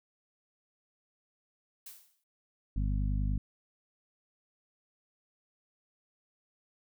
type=noise with exponential decay; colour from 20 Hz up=blue; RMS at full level=-44 dBFS; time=1.86-2.24 s; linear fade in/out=5 ms; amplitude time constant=82 ms
type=harmonic tone; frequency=50.3 Hz; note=G1; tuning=45 cents sharp; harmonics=1 / 2 / 3 / 4 / 5; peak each=-29 / -35 / -39 / -41 / -43 dBFS; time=2.76-3.38 s; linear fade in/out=5 ms
effects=none